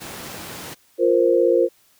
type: high-pass noise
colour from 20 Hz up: pink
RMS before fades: -35 dBFS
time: 0-0.75 s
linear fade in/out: 20 ms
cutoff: 120 Hz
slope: 12 dB/octave
type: chord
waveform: sine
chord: F suspended fourth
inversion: none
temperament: equal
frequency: 349.2 / 466.2 / 523.3 Hz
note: F4 / Bb4 / C5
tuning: 0 / 0 / 0 cents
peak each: -18 dBFS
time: 0.98-1.69 s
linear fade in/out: 50 ms
effects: white hiss -58 dBFS RMS until 1.99 s